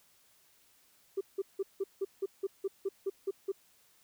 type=tone bursts; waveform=sine; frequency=390.3 Hz; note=G4; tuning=8 cents flat; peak=-28 dBFS; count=12; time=1.17-3.52 s; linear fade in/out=10 ms; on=40 ms; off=170 ms; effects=tanh soft clip ceiling -26 dBFS + white hiss -66 dBFS RMS until 4.03 s